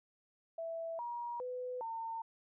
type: tone with pitch steps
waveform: sine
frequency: 660 / 952 / 501 / 907 Hz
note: E5 / A#5 / B4 / A#5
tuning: +2 / +36 / +25 / -48 cents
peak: -38 dBFS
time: 0.58-2.22 s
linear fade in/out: 5 ms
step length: 410 ms
effects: none